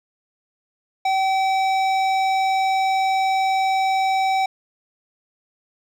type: tone with hard clipping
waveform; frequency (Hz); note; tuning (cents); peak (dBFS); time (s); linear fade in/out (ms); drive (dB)
sine; 767; G5; -38; -19; 1.05-4.46; 5; 13
effects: none